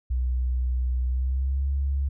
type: tone with pitch glide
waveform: sine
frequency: 62.5 to 68.95 Hz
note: B1 to C#2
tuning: +21 to -9 cents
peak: -22 dBFS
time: 0.1-2.09 s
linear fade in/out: 10 ms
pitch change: +170 cents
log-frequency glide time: 1.06-1.68 s
effects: none